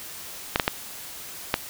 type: clicks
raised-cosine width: 0.3 ms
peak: -3 dBFS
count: 4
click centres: 0.559 / 0.598 / 0.679 / 1.541 s
effects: white hiss -39 dBFS RMS until 1.69 s